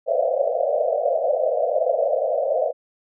white band-pass noise, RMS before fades -21 dBFS, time 0.06-2.73 s, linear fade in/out 50 ms, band 490 to 690 Hz, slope 96 dB/octave, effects none

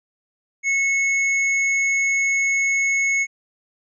triangle tone with hard clipping, 2193 Hz, C#7, 19 cents flat, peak -19 dBFS, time 0.63-3.27 s, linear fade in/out 50 ms, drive 14 dB, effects resampled to 22050 Hz

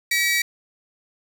sawtooth tone pair together, 1923 / 2289 Hz, B6 / D7, -47 / -45 cents, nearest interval minor third, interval 302 cents, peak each -18 dBFS, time 0.11-0.42 s, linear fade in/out 5 ms, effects none

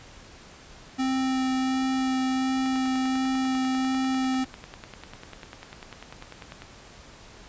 square tone with vibrato, 261.6 Hz, C4, in tune, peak -24 dBFS, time 0.98-4.45 s, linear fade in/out 20 ms, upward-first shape sine, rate 1.4 Hz, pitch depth 8 cents each way
click train, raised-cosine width 0.3 ms, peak -24 dBFS, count 41, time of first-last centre 2.66-6.62 s, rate 10.1 Hz
effects pink hiss -48 dBFS RMS until 7.48 s + resampled to 16000 Hz

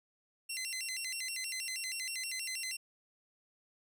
15% pulse tone with vibrato, 2365 Hz, D7, 12 cents sharp, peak -30 dBFS, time 0.49-2.77 s, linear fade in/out 10 ms, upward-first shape square, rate 6.3 Hz, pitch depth 250 cents each way, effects none

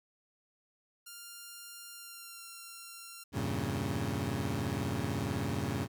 5% pulse tone with pitch glide, 1398 to 1371.6 Hz, F6 to F6, +1 to -32 cents, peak -35 dBFS, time 1.06-3.24 s, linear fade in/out 10 ms, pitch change -33 cents, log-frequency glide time 1.91-2.43 s
20% pulse chord, E diminished seventh, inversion none, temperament equal, 82.41 / 98 / 116.54 / 138.59 Hz, E2 / G2 / Bb2 / Db3, 0 / 0 / 0 / 0 cents, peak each -36 / -32 / -33 / -32 dBFS, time 3.32-5.88 s, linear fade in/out 50 ms
effects none

